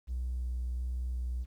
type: tone with vibrato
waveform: triangle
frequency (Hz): 61.74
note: B1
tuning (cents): 0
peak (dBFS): -28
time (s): 0.07-1.46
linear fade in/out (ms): 50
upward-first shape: square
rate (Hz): 1.4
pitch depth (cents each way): 10
effects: tanh soft clip ceiling -29 dBFS + 11-bit